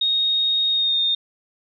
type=tone with pitch glide; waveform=sine; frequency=3729 to 3661 Hz; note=A#7 to A#7; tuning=0 to -32 cents; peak=-17 dBFS; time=0.01-1.15 s; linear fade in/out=5 ms; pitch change=-32 cents; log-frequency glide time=0.7-1.01 s; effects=none